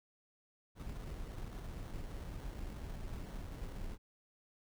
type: noise with sample-and-hold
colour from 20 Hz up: brown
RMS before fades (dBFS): -44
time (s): 0.75-3.98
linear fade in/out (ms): 50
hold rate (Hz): 2450
effects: none